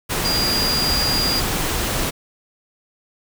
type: tone in noise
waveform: sine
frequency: 4818 Hz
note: D8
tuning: 43 cents sharp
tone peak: -19 dBFS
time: 0.24-1.41 s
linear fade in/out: 20 ms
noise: pink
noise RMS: -22 dBFS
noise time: 0.09-2.11 s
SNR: 0 dB
effects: none